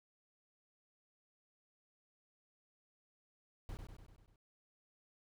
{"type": "noise with echo", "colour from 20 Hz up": "brown", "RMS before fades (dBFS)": -45, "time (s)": [3.69, 3.77], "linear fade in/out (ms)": 0, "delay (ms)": 98, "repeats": 6, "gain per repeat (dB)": -4, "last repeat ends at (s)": 4.358, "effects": []}